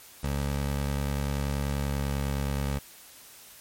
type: tone with pitch glide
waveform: 20% pulse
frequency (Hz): 70.3 to 69.61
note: C#2 to C#2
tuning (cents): +25 to +8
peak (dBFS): -22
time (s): 0.23-2.79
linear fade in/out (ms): 10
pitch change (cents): -17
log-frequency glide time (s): 1.75-2.11
effects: white hiss -50 dBFS RMS until 3.6 s + MP3 64 kbps